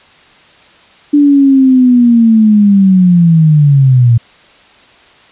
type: linear sweep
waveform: sine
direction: down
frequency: 293.7 to 114.4 Hz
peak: -3 dBFS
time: 1.13-4.18 s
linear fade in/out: 10 ms
effects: white hiss -42 dBFS RMS until 5.31 s + resampled to 8000 Hz